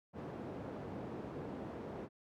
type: band-pass noise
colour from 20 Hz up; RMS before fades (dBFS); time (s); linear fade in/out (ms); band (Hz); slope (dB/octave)
white; -45; 0.13-2.09; 50; 100 to 460; 12
effects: none